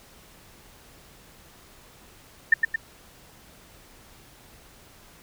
sine tone with echo, 1800 Hz, A6, 39 cents sharp, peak -11 dBFS, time 2.52-2.54 s, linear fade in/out 5 ms, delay 110 ms, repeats 2, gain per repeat -5 dB, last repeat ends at 2.76 s, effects pink hiss -52 dBFS RMS until 5.22 s

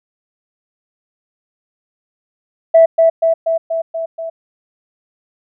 sine tone with echo, 657 Hz, E5, 6 cents flat, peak -3 dBFS, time 2.74-2.86 s, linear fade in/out 10 ms, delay 240 ms, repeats 6, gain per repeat -3 dB, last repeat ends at 4.3 s, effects tanh soft clip ceiling 0 dBFS

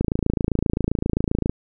click train, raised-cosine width 3 ms, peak -7 dBFS, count 42, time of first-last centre 0.01-1.496 s, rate 27.6 Hz, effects none

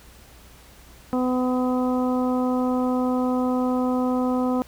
harmonic tone, 252.5 Hz, B3, 39 cents sharp, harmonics 1 / 2 / 3 / 4 / 5, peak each -21 / -27 / -31 / -33 / -35 dBFS, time 1.13-4.62 s, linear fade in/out 0 ms, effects added 60 Hz sine -50 dBFS peak until 4.67 s + pink hiss -50 dBFS RMS until 4.67 s

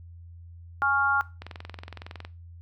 sine chord, Db major, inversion second, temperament equal, 830.6 / 1108.7 / 1396.9 Hz, Ab5 / Db6 / F6, 0 / 0 / 0 cents, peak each -27 / -28 / -23 dBFS, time 0.82-1.21 s, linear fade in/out 0 ms
click train, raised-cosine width 0.3 ms, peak -23 dBFS, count 19, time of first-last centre 1.42-2.249 s, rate 21.7 Hz
effects noise-tail reverb RT60 0.3 s tail -19 dB re dry + added 85 Hz sine -43 dBFS peak until 2.61 s

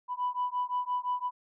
sine beating tone pair, 987.8 / 993.6 Hz, B5 / B5, 0 / +10 cents, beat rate 5.8 Hz, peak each -31 / -31 dBFS, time 0.08-1.31 s, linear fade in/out 50 ms, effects tanh soft clip ceiling -23 dBFS

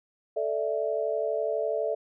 sine chord, A suspended fourth, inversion none, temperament equal, 440 / 587.3 / 659.3 Hz, A4 / D5 / E5, 0 / 0 / 0 cents, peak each -30 dBFS, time 0.36-1.95 s, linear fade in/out 10 ms, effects none

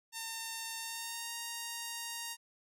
5% pulse tone with pitch glide, 908 to 932.4 Hz, A#5 to A#5, -46 to 0 cents, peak -27 dBFS, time 0.12-2.37 s, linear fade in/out 50 ms, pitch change +46 cents, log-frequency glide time 0.79-1.34 s, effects none

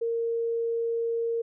sine tone, 462.2 Hz, A#4, 15 cents flat, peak -25 dBFS, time 0.01-1.42 s, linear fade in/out 10 ms, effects none

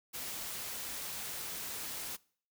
white noise, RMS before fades -41 dBFS, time 0.13-2.17 s, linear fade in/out 20 ms, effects noise-tail reverb RT60 0.5 s tail -23 dB re dry

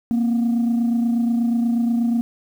sine tone pair together, 233.3 / 261.6 Hz, A#3 / C4, +2 / 0 cents, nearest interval major second, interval 198 cents, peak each -15 / -25 dBFS, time 0.11-2.21 s, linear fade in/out 0 ms, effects tanh soft clip ceiling -14 dBFS + 8-bit

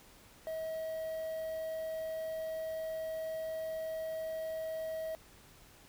triangle tone with quantisation, 640 Hz, D#5, 49 cents sharp, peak -34 dBFS, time 0.47-5.15 s, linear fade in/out 0 ms, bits 9, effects pink hiss -59 dBFS RMS until 5.88 s

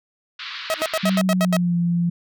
white band-pass noise, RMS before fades -33 dBFS, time 0.39-1.2 s, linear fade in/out 5 ms, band 1100 to 4400 Hz, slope 48 dB/octave
sawtooth tone bursts, 640 Hz, D#5, 49 cents sharp, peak -15 dBFS, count 8, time 0.7-1.567 s, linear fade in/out 0 ms, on 41 ms, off 77 ms
sawtooth tone with exponential growth, 311.1 Hz, D#4, in tune, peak -22 dBFS, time 0.74-0.82 s, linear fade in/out 0 ms, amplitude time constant 17 ms
sine tone with pitch glide, 190 to 172.23 Hz, F#3 to F3, +46 to -24 cents, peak -17 dBFS, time 1.03-2.1 s, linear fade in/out 10 ms, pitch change -170 cents, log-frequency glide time 1.17-1.76 s
effects none

